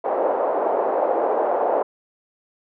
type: band-pass noise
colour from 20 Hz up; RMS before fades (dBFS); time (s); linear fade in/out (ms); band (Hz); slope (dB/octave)
white; -21; 0.04-1.83; 10; 430 to 750; 24
effects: none